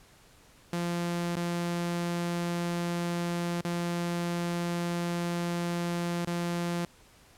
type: tone with dropouts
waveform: sawtooth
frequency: 172.7 Hz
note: F3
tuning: 19 cents flat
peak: -25 dBFS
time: 0.73-6.85 s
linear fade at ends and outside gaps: 2 ms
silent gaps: 1.357-1.367 / 3.611-3.649 / 6.25-6.273 s
effects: pink hiss -58 dBFS RMS until 7.37 s + low-pass 12000 Hz 12 dB/octave